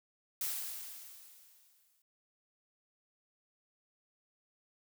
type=noise with exponential decay; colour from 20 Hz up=blue; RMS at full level=-35 dBFS; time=0.41-2.02 s; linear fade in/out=2 ms; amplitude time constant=350 ms; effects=none